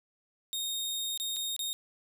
sawtooth tone with dropouts, 3704 Hz, A#7, 12 cents flat, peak -29 dBFS, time 0.53-1.73 s, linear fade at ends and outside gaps 0 ms, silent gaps 1.175-1.199 / 1.362-1.366 / 1.564-1.592 s, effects none

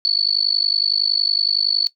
sine tone with amplitude modulation, 4435 Hz, C#8, in tune, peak -11 dBFS, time 0.05-1.87 s, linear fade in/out 0 ms, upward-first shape sine, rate 50.8 Hz, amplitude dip 95%, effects noise-tail reverb RT60 0.1 s tail -19 dB re dry

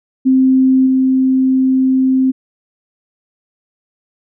sine tone with level steps, 261.6 Hz, C4, in tune, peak -7 / -9 dBFS, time 0.25-2.32 s, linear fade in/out 20 ms, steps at 0.86 s, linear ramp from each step 10 ms, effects none

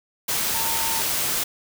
sine tone in noise, 908 Hz, A#5, 46 cents flat, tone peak -30 dBFS, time 0.54-1.02 s, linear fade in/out 10 ms, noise white, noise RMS -24 dBFS, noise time 0.28-1.44 s, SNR -9 dB, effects none

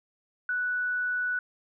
sine tone, 1480 Hz, F#6, in tune, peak -26 dBFS, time 0.49-1.39 s, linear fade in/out 2 ms, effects none

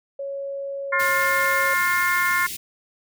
sine tone with pitch glide, 554.4 to 546.5 Hz, C#5 to C#5, 0 to -25 cents, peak -27 dBFS, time 0.19-1.74 s, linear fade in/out 5 ms, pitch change -25 cents, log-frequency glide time 0.87-1.06 s
harmonic tone, 354.3 Hz, F4, 25 cents sharp, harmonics 3 / 4 / 5 / 6, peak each -24 / -24 / -24 / -24 dBFS, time 0.92-2.47 s, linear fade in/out 10 ms
white band-stop noise, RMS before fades -32 dBFS, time 0.99-2.57 s, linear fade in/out 10 ms, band 400 to 2000 Hz, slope 48 dB/octave
effects none

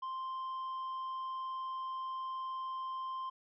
triangle tone with tanh clipping, 1046.5 Hz, C6, in tune, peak -38 dBFS, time 0.02-3.3 s, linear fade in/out 10 ms, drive 8 dB, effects none

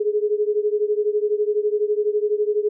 sine beating tone pair, 415.3 / 427.3 Hz, G#4 / G#4, 0 / +49 cents, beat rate 12 Hz, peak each -20 / -22 dBFS, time 0-2.69 s, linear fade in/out 10 ms, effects none

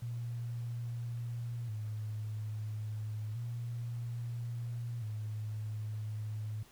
sine tone with vibrato, 112.8 Hz, A2, 44 cents sharp, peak -36 dBFS, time 0.02-6.63 s, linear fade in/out 5 ms, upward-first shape square, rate 0.3 Hz, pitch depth 85 cents each way, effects pink hiss -61 dBFS RMS until 6.71 s

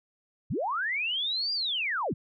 sine linear two-way sweep, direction up then down, 71.6 to 4863 to 71.6 Hz, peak -27 dBFS, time 0.5-2.14 s, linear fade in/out 10 ms, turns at 1.53 s, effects none

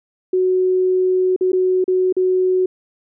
sine tone with dropouts, 370 Hz, F#4, in tune, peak -13 dBFS, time 0.33-2.66 s, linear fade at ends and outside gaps 5 ms, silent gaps 1.363-1.409 / 1.52-1.53 / 1.842-1.879 / 2.126-2.166 s, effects none

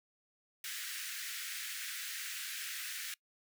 pink high-pass noise, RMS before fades -42 dBFS, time 0.64-3.14 s, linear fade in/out 2 ms, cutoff 1500 Hz, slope 48 dB/octave, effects noise-tail reverb RT60 0.1 s tail -23 dB re dry

